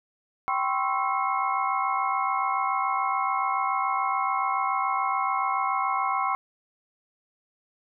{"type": "tone cluster", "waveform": "sine", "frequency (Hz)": [778, 1024, 1091, 1318, 2166], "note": ["G5", "C6", "C#6", "E6", "C#7"], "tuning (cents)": [-13, -38, -28, -1, -41], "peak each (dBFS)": [-29, -30, -27, -31, -35], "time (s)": [0.48, 6.35], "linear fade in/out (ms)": 0, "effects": []}